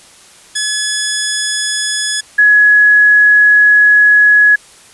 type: tone pair in turn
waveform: 10% pulse / sine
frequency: 1700 / 1683.4 Hz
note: G#6 / G#6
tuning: +40 / +23 cents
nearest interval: unison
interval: 17 cents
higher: first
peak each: -5 / -4 dBFS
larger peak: second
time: 0.55-2.21 / 2.38-4.56 s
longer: second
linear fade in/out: 10 ms
effects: white hiss -41 dBFS RMS until 4.93 s + resampled to 24000 Hz